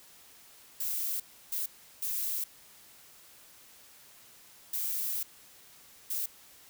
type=noise bursts at uneven times; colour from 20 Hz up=violet; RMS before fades=-33 dBFS; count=5; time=0.8-1.2 / 1.52-1.66 / 2.02-2.44 / 4.73-5.23 / 6.1-6.26 s; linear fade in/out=5 ms; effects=white hiss -56 dBFS RMS until 6.69 s